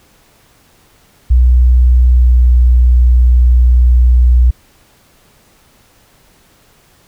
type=tone with pitch glide; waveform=sine; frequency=61.74 to 61.14 Hz; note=B1 to B1; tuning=0 to -17 cents; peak=-4 dBFS; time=1.3-4.51 s; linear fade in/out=10 ms; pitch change=-17 cents; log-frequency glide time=2.14-2.35 s; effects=pink hiss -49 dBFS RMS until 7.07 s